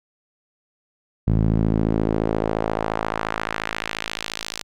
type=tone with band-pass filter sweep; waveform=sawtooth; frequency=54.3 Hz; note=A1; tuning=22 cents flat; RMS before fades=-23 dBFS; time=1.27-4.63 s; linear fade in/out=5 ms; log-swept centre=140 to 5300 Hz; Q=1.1; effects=none